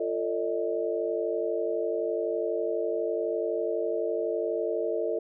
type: tone cluster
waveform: sine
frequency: 347.5 / 448.4 / 577 / 629 Hz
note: F4 / A4 / D5 / D#5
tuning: -9 / +33 / -31 / +19 cents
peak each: -33 / -29 / -35 / -32 dBFS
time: 0-5.19 s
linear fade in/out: 5 ms
effects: none